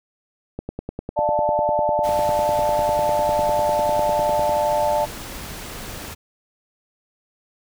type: click train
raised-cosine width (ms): 2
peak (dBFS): -15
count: 40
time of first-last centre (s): 0.59-4.494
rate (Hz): 9.99
type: chord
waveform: sine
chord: D minor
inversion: none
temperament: equal with one note detuned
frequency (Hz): 596.2 / 698.5 / 880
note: D5 / F5 / A5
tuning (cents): +26 / 0 / 0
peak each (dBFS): -20 / -25 / -21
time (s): 1.16-5.06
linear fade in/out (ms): 20
type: noise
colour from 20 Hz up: pink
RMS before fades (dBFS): -34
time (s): 2.03-6.15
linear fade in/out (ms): 20
effects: none